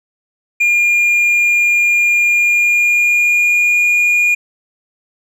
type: tone with pitch glide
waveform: triangle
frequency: 2413 to 2431 Hz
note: D7 to D#7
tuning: +46 to -41 cents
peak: -8 dBFS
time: 0.6-4.35 s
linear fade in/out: 10 ms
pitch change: +13 cents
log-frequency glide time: 2.24-3.77 s
effects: none